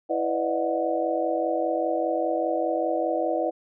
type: tone cluster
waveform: sine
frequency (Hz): 329.6 / 496.1 / 586 / 631 / 734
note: E4 / B4 / D5 / D#5 / F#5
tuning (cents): 0 / +8 / -4 / +24 / -14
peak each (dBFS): -29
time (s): 0.09-3.51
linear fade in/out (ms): 20
effects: none